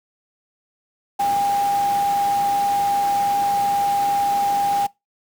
sine tone in noise, 805 Hz, G5, 46 cents sharp, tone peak -17 dBFS, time 1.19-4.87 s, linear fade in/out 10 ms, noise pink, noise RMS -32 dBFS, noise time 1.19-4.87 s, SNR +12 dB, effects noise-tail reverb RT60 0.2 s tail -22 dB re dry + high-pass 150 Hz 12 dB/octave

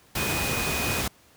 sine tone in noise, 2489 Hz, D#7, in tune, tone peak -31 dBFS, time 0.17-1.01 s, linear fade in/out 5 ms, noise pink, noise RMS -27 dBFS, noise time 0.15-1.08 s, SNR -7 dB, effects pink hiss -57 dBFS RMS until 1.36 s + high-pass 60 Hz 12 dB/octave

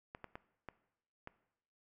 clicks, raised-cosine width 0.5 ms, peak -30 dBFS, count 5, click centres 0.149 / 0.243 / 0.355 / 0.687 / 1.274 s, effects noise-tail reverb RT60 0.8 s tail -18 dB re dry

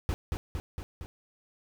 brown noise with echo, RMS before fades -28 dBFS, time 0.09-0.14 s, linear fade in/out 0 ms, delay 230 ms, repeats 4, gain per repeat -3 dB, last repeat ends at 1.06 s, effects none

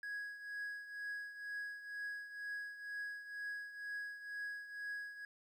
triangle tone with tremolo, 1661.2 Hz, G#6, in tune, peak -37 dBFS, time 0.03-5.25 s, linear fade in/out 2 ms, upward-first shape triangle, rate 2.1 Hz, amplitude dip 75%, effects tanh soft clip ceiling -33 dBFS + 13-bit

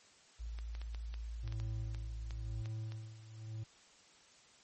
sine tone, 55.9 Hz, A1, 28 cents sharp, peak -40 dBFS, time 0.39-2.63 s, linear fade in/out 20 ms
clicks, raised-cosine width 0.2 ms, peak -33 dBFS, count 12, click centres 0.588 / 0.751 / 0.816 / 0.947 / 1.141 / 1.477 / 1.524 / 1.6 / 1.947 / 2.308 / 2.658 / 2.921 s
triangle tone with tremolo, 110 Hz, A2, in tune, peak -36 dBFS, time 1.43-3.64 s, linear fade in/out 10 ms, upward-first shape sine, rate 0.97 Hz, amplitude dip 80%
effects white hiss -63 dBFS RMS until 4.63 s + MP3 32 kbps

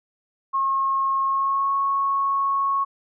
sine tone with pitch glide, 1082 to 1101.5 Hz, C#6 to C#6, -42 to -11 cents, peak -19 dBFS, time 0.53-2.85 s, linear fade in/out 20 ms, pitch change +31 cents, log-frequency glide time 1.25-1.72 s, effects none

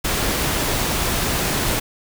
pink noise, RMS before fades -21 dBFS, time 0.04-1.8 s, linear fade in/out 10 ms, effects none

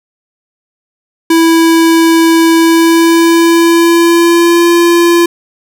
square tone with pitch glide, 329.2 to 342.4 Hz, E4 to F4, -2 to -34 cents, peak -5 dBFS, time 1.3-5.26 s, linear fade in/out 5 ms, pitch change +68 cents, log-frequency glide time 2.57-4.69 s, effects none

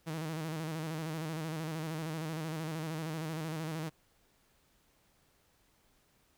sawtooth tone with vibrato, 158.7 Hz, D#3, 35 cents sharp, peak -32 dBFS, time 0.06-3.9 s, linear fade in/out 20 ms, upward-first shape square, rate 13 Hz, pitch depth 54 cents each way, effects pink hiss -70 dBFS RMS until 6.37 s

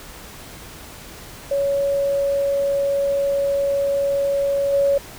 sine tone with level steps, 559 Hz, C#5, 14 cents sharp, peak -17 / -14 dBFS, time 1.51-4.98 s, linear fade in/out 5 ms, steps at 4.72 s, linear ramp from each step 20 ms, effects pink hiss -39 dBFS RMS until 5.18 s

